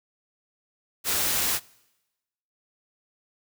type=noise; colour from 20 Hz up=white; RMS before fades=-25 dBFS; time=1.04-1.6 s; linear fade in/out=50 ms; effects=noise-tail reverb RT60 1.0 s tail -24 dB re dry